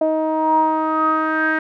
sawtooth tone with low-pass filter sweep, 314.5 Hz, D#4, 19 cents sharp, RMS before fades -18 dBFS, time 0.01-1.59 s, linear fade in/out 5 ms, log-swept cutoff 690 to 1700 Hz, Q 10, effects none

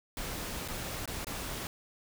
pink noise with dropouts, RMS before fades -38 dBFS, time 0.17-1.67 s, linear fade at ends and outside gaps 1 ms, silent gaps 0.678-0.684 / 1.057-1.076 / 1.246-1.269 s, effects none

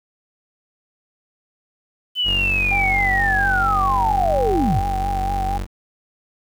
sine linear sweep, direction down, 3034 to 43.65 Hz, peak -17 dBFS, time 2.15-4.83 s, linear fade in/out 50 ms
35% pulse tone, 47.13 Hz, F#1, 33 cents sharp, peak -21 dBFS, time 2.24-5.67 s, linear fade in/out 50 ms
sine tone with vibrato, 784 Hz, G5, in tune, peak -21 dBFS, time 2.71-5.58 s, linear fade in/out 10 ms, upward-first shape triangle, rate 4.3 Hz, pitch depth 56 cents each way
effects 8-bit

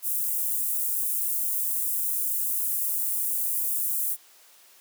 white high-pass noise, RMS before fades -27 dBFS, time 0.02-4.17 s, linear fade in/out 50 ms, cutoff 9500 Hz, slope 24 dB/octave, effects white hiss -55 dBFS RMS until 4.8 s + high-pass 400 Hz 12 dB/octave

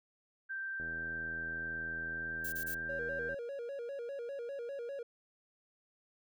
sine tone with pitch glide, 1568 to 1578.9 Hz, G6 to G6, 0 to +12 cents, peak -37 dBFS, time 0.49-3.35 s, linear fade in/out 20 ms, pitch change +12 cents, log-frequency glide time 2.06-2.82 s
click train, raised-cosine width 2 ms, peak -37 dBFS, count 209, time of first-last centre 0.8-3.343 s, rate 81.8 Hz
violet noise bursts, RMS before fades -42 dBFS, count 3, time 2.44-2.748 s, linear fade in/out 10 ms, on 86 ms, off 25 ms
triangle tone with vibrato, 513 Hz, C5, 34 cents flat, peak -37 dBFS, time 2.89-5.03 s, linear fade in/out 5 ms, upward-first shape square, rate 5 Hz, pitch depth 140 cents each way
effects none

